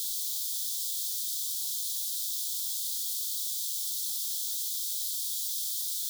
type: high-pass noise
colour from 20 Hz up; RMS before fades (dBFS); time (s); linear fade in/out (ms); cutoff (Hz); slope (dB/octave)
white; -33; 0-6.09; 0; 3300; 96
effects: none